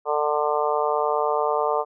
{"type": "harmonic tone", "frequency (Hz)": 149.2, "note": "D3", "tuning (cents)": 28, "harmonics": [3, 4, 5, 6, 7, 8], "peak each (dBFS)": [-25, -26, -27, -28, -28, -29], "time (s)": [0.05, 1.85], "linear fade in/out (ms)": 50, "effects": []}